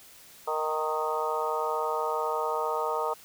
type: harmonic tone with a mistuned harmonic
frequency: 155.56 Hz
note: D#3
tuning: in tune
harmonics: 3 / 4 / 5 / 6 / 7 / 8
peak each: -32 / -34 / -36 / -32 / -37 / -33 dBFS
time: 0.47-3.14 s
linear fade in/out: 10 ms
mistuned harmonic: 6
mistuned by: -18 cents
effects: white hiss -52 dBFS RMS until 3.24 s